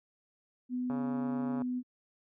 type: tone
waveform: sine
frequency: 249.7 Hz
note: B3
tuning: 19 cents sharp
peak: -31 dBFS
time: 0.69-1.83 s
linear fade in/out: 50 ms
type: click train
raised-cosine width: 1 ms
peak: -28 dBFS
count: 101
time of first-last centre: 0.9-1.619 s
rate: 139 Hz
effects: high-pass 60 Hz 12 dB/octave